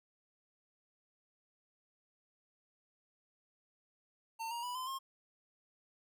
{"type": "tone with pitch steps", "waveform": "square", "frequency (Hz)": [904, 942.9, 983.5, 1025.9, 1070.1], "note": ["A5", "A#5", "B5", "C6", "C6"], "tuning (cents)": [47, 20, -7, -34, 39], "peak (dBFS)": -39, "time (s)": [4.39, 4.99], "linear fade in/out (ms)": 20, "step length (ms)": 120, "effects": []}